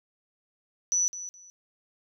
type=tone with echo; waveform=sine; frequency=5940 Hz; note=F#8; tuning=6 cents sharp; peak=-22 dBFS; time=0.92-1.08 s; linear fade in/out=0 ms; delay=210 ms; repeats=2; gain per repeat=-13 dB; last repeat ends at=1.5 s; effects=none